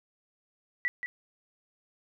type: tone with echo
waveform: sine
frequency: 1958 Hz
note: B6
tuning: 15 cents flat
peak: -25 dBFS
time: 0.85-0.88 s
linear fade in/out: 0 ms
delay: 180 ms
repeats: 1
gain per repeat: -7 dB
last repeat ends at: 1.06 s
effects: none